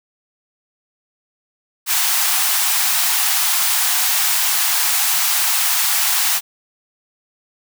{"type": "high-pass noise", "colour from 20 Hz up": "white", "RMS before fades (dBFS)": -17, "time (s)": [1.86, 6.41], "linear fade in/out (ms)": 50, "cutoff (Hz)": 700, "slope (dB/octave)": 96, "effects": []}